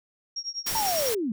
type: tone with tremolo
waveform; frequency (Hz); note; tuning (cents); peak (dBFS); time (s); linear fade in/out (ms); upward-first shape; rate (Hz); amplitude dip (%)
sine; 5588; F8; 0; -27; 0.36-1.09; 5; triangle; 10; 100
type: noise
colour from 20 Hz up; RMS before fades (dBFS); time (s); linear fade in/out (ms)
white; -30; 0.66-1.15; 10
type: noise with exponential decay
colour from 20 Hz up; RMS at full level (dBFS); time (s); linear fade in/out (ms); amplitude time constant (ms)
brown; -33; 0.71-0.89; 1; 37
type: linear sweep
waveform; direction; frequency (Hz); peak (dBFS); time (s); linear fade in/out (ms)
sine; down; 920 to 201; -25; 0.75-1.32; 2
effects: none